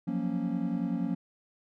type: chord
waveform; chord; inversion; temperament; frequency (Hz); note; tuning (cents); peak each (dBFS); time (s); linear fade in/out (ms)
triangle; Gb major seventh; third; equal; 174.61 / 185 / 233.1 / 277.2; F3 / Gb3 / Bb3 / Db4; 0 / 0 / 0 / 0; -32 / -33 / -31 / -32; 0.07-1.15; 10
effects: none